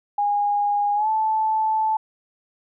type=tone with pitch glide; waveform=sine; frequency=820 to 873.8 Hz; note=G#5 to A5; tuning=-22 to -12 cents; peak=-18 dBFS; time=0.18-1.97 s; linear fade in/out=5 ms; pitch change=+110 cents; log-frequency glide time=0.95-1.08 s; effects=none